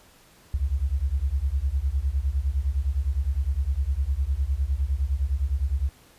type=beating tone pair; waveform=sine; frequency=63.5 / 73.3 Hz; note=B1 / D2; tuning=+49 / -3 cents; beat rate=9.8 Hz; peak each=-25 / -25 dBFS; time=0.54-5.89 s; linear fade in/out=0 ms; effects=pink hiss -55 dBFS RMS until 6.18 s + resampled to 32000 Hz